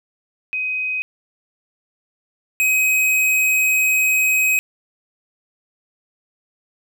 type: tone pair in turn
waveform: sine / square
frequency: 2516 / 2530 Hz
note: D#7 / D#7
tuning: +19 / +28 cents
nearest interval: unison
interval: 9 cents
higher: second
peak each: -20 / -15 dBFS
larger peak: second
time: 0.53-1.02 / 2.6-4.59 s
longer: second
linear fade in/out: 0 ms
effects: none